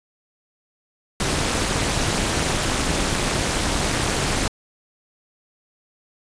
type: noise with amplitude modulation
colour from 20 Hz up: pink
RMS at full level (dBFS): -18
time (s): 1.2-4.48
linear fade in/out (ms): 2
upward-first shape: sine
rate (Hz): 233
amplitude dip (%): 85
effects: resampled to 22050 Hz